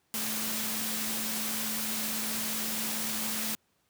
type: tone in noise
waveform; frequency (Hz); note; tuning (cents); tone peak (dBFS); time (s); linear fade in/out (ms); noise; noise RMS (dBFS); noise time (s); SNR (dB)
sine; 218.7; A3; -10; -39; 0.14-3.55; 0; white; -33; 0.14-3.55; -9
effects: pink hiss -72 dBFS RMS until 3.89 s + high-pass 100 Hz 12 dB/octave